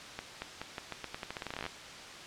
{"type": "accelerating click train", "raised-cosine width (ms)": 0.3, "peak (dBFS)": -21, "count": 21, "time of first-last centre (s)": [0.19, 1.664], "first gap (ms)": 230, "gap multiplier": 0.85, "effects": ["white hiss -46 dBFS RMS until 2.26 s", "low-pass 5000 Hz 12 dB/octave"]}